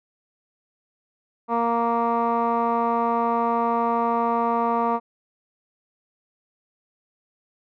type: tone with low-pass filter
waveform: 15% pulse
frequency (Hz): 233.1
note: A#3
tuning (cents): 0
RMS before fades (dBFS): -22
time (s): 1.48-5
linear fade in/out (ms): 50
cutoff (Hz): 1100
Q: 4.1
effects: none